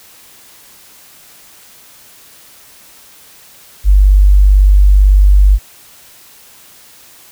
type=tone; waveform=sine; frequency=49 Hz; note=G1; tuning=in tune; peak=-3 dBFS; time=3.84-5.59 s; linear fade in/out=50 ms; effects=white hiss -41 dBFS RMS until 7.31 s